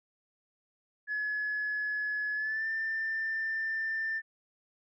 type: tone with pitch glide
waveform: sine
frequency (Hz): 1700 to 1785.5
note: G#6 to A6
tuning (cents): +40 to +25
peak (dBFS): -29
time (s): 1.07-4.22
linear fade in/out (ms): 50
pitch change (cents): +85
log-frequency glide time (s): 2.34-2.67
effects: tanh soft clip ceiling -26 dBFS